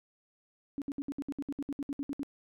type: tone bursts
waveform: sine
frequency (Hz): 281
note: C#4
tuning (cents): +24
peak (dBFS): -32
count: 15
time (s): 0.78-2.232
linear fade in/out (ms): 0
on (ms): 38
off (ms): 63
effects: none